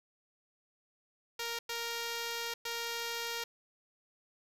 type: tone bursts at uneven times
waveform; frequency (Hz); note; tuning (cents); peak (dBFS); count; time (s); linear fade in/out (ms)
5% pulse; 466.2; A#4; 0; -24; 3; 1.39-1.59 / 1.69-2.54 / 2.65-3.44; 5
effects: resampled to 32000 Hz + 9-bit